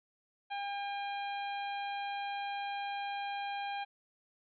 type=harmonic tone; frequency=804 Hz; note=G5; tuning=44 cents sharp; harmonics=1 / 2 / 3 / 4 / 5; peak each=-36 / -45 / -45 / -48 / -53 dBFS; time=0.5-3.85 s; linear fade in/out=20 ms; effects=MP3 96 kbps